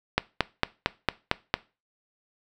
click train, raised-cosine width 0.3 ms, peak -4 dBFS, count 7, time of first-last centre 0.18-1.541 s, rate 4.41 Hz, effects noise-tail reverb RT60 0.3 s tail -20 dB re dry

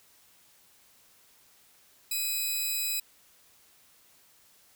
5% pulse tone pair together, 2509 / 3983 Hz, D#7 / B7, +14 / +14 cents, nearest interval minor sixth, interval 800 cents, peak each -23 dBFS, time 2.11-3 s, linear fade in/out 5 ms, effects white hiss -61 dBFS RMS until 4.75 s

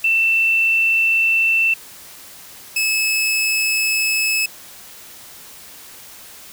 sine / sawtooth tone pair in turn, 2676 / 2594 Hz, E7 / E7, +25 / -28 cents, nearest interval minor second, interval 53 cents, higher first, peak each -13 dBFS, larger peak neither, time 0.04-1.74 / 2.76-4.46 s, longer neither, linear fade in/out 5 ms, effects white hiss -40 dBFS RMS until 6.52 s

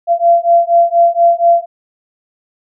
sine beating tone pair, 682 / 686.2 Hz, F5 / F5, -41 / -31 cents, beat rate 4.2 Hz, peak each -10 dBFS, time 0.07-1.66 s, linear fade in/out 50 ms, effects none

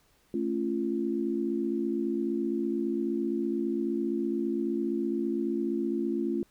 sine chord, A augmented, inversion none, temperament just, 220 / 275 / 343.8 Hz, A3 / C#4 / E#4, 0 / -14 / -27 cents, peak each -32 / -32 / -30 dBFS, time 0.34-6.43 s, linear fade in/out 2 ms, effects pink hiss -66 dBFS RMS until 6.5 s

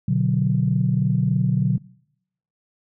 sine chord, B minor, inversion none, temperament equal, 123.47 / 146.83 / 185 Hz, B2 / D3 / F#3, 0 / 0 / 0 cents, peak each -21 dBFS, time 0.08-1.78 s, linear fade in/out 5 ms, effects noise-tail reverb RT60 0.8 s tail -24 dB re dry + tanh soft clip ceiling -7 dBFS

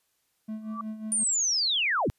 triangle tone with tremolo, 217.3 Hz, A3, 21 cents flat, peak -29 dBFS, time 0.48-1.24 s, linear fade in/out 10 ms, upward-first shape sine, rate 5.5 Hz, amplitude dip 65%
sine tone with exponential growth, 1160 Hz, D6, 22 cents flat, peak -28 dBFS, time 0.62-0.81 s, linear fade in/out 2 ms, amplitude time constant 40 ms
sine linear sweep, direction down, 9397 to 43.15 Hz, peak -23 dBFS, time 1.12-2.1 s, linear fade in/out 0 ms
effects white hiss -73 dBFS RMS until 2.18 s + resampled to 32000 Hz

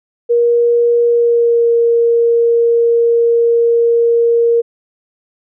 sine tone with pitch glide, 473.7 to 467.2 Hz, A#4 to A#4, +28 to +4 cents, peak -8 dBFS, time 0.29-4.62 s, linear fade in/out 20 ms, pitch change -24 cents, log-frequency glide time 1.03-1.71 s, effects none

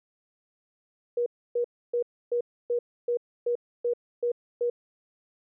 sine tone bursts, 479.9 Hz, B4, 50 cents flat, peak -23 dBFS, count 10, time 1.17-4.7 s, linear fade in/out 5 ms, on 92 ms, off 290 ms, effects none

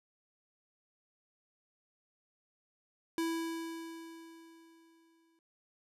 square tone with exponential decay, 329.6 Hz, E4, in tune, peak -31 dBFS, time 3.18-5.39 s, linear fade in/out 1 ms, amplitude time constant 480 ms, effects resampled to 32000 Hz

